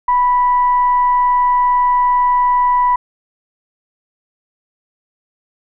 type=tone with frequency modulation; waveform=sine; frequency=987.8 Hz; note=B5; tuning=in tune; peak=-10 dBFS; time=0.08-2.96 s; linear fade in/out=5 ms; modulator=969 Hz; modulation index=0.2; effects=none